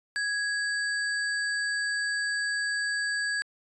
sine tone with sample-and-hold, 1661.2 Hz, G#6, in tune, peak -26 dBFS, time 0.16-3.42 s, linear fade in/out 0 ms, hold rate 6300 Hz, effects resampled to 22050 Hz

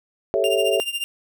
sine chord, A dominant seventh, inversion third, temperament equal, 392 / 440 / 554.4 / 659.3 Hz, G4 / A4 / C#5 / E5, 0 / 0 / 0 / 0 cents, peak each -23 dBFS, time 0.34-0.8 s, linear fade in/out 0 ms
45% pulse tone with tremolo, 2794 Hz, F7, in tune, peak -21 dBFS, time 0.44-1.04 s, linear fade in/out 0 ms, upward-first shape triangle, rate 14 Hz, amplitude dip 90%
effects none

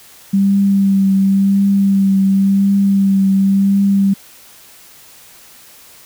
sine tone with vibrato, 196 Hz, G3, in tune, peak -9 dBFS, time 0.33-4.14 s, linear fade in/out 10 ms, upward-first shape triangle, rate 0.93 Hz, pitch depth 24 cents each way, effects white hiss -42 dBFS RMS until 6.05 s

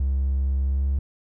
triangle tone with pitch glide, 67.5 to 68.64 Hz, C#2 to C#2, -45 to -16 cents, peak -17 dBFS, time 0-0.99 s, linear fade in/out 5 ms, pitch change +29 cents, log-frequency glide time 0.67-0.85 s, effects tanh soft clip ceiling -15 dBFS

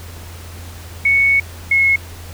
sine tone pair in turn, 2217 / 2176 Hz, C#7 / C#7, 0 / -33 cents, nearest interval unison, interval 33 cents, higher first, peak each -10 dBFS, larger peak neither, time 1.05-1.4 / 1.71-1.96 s, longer first, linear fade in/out 5 ms, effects added 85 Hz sine -32 dBFS peak until 2.33 s + pink hiss -38 dBFS RMS until 2.33 s

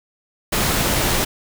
pink noise, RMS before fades -19 dBFS, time 0.52-1.25 s, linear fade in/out 10 ms, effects none

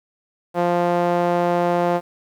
sawtooth tone with band-pass filter, 174.61 Hz, F3, in tune, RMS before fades -19 dBFS, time 0.54-2.01 s, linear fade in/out 50 ms, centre 650 Hz, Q 1.6, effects 8-bit

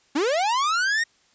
45% pulse linear sweep, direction up, 261.6 to 1889 Hz, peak -20 dBFS, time 0.15-1.04 s, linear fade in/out 10 ms, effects white hiss -61 dBFS RMS until 1.34 s + resampled to 16000 Hz

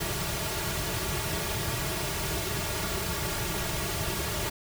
pink noise with comb filter, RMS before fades -31 dBFS, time 0-4.5 s, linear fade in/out 10 ms, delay 3.9 ms, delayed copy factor -0.8, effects none

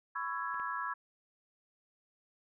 sine chord, C# minor seventh, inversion third, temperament just, 997.9 / 1108.7 / 1330.5 / 1663.1 Hz, B5 / C#6 / E6 / G#6, +18 / 0 / +16 / +2 cents, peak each -40 dBFS, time 0.15-0.94 s, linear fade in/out 10 ms
clicks, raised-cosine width 0.5 ms, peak -40 / -35 dBFS, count 2, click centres 0.543 / 0.598 s
effects none

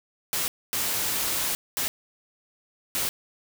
white noise bursts at uneven times, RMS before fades -27 dBFS, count 4, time 0.33-0.48 / 0.73-1.55 / 1.77-1.88 / 2.95-3.09 s, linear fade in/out 0 ms, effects none

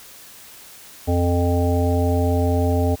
harmonic tone, 87.31 Hz, F2, in tune, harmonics 1 / 3 / 5 / 7 / 9, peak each -18 / -23 / -25 / -26 / -28 dBFS, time 1.07-2.96 s, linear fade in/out 20 ms, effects white hiss -43 dBFS RMS until 3 s

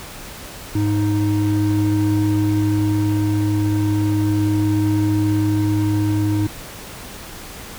triangle tone pair together, 103.82 / 311.1 Hz, G#2 / D#4, 0 / 0 cents, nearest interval octave + perfect fifth, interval 1900 cents, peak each -16 dBFS, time 0.75-6.47 s, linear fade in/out 5 ms, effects pink hiss -35 dBFS RMS until 7.78 s

